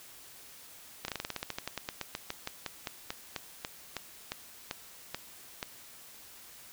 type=slowing click train; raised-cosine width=0.2 ms; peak=-17 dBFS; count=28; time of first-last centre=1.05-5.629 s; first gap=32 ms; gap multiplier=1.11; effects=white hiss -52 dBFS RMS until 6.72 s